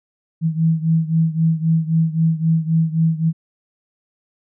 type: beating tone pair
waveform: sine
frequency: 161 / 164.8 Hz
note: E3 / E3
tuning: -41 / 0 cents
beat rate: 3.8 Hz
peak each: -16 / -19 dBFS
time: 0.41-3.33 s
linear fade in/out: 50 ms
effects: none